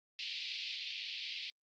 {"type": "band-pass noise", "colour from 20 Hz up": "white", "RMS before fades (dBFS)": -42, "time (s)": [0.19, 1.5], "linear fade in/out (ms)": 0, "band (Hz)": [2300, 4600], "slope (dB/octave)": 48, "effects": ["Opus 48 kbps"]}